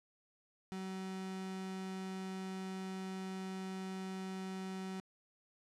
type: tone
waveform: 35% pulse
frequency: 189.2 Hz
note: F#3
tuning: 39 cents sharp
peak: -39 dBFS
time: 0.72-5 s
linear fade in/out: 0 ms
effects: low-pass 9000 Hz 12 dB/octave